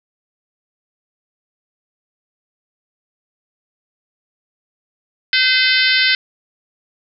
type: harmonic tone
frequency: 513 Hz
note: C5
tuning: 34 cents flat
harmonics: 3 / 4 / 5 / 6 / 7 / 8 / 9 / 10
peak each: -18 / -17 / -22 / -20 / -21 / -22 / -21 / -23 dBFS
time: 5.33-6.15 s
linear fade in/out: 2 ms
effects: none